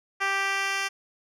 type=tone with band-pass filter sweep; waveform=10% pulse; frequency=392 Hz; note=G4; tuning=in tune; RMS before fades=-27 dBFS; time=0.2-0.89 s; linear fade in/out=20 ms; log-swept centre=1800 to 3500 Hz; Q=0.84; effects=none